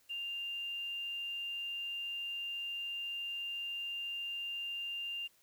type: tone with quantisation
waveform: sine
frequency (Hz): 2794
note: F7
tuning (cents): 0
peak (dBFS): -37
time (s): 0.09-5.28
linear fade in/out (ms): 20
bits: 10
effects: white hiss -69 dBFS RMS until 5.42 s